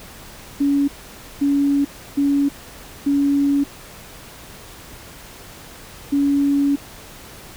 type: tone bursts at uneven times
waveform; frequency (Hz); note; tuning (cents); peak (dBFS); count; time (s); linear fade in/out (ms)
sine; 282.2; C#4; +31; -14; 5; 0.6-0.88 / 1.41-1.85 / 2.17-2.49 / 3.06-3.64 / 6.12-6.76; 10
effects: pink hiss -40 dBFS RMS until 7.56 s